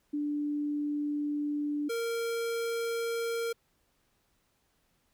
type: tone pair in turn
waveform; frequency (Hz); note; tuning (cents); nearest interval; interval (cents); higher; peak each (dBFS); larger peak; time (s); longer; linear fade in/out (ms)
sine / square; 293.7 / 462.9; D4 / A#4; 0 / -12; minor sixth; 788; second; -29 / -31; first; 0.13-1.89 / 1.89-3.53; first; 10
effects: pink hiss -73 dBFS RMS until 5.13 s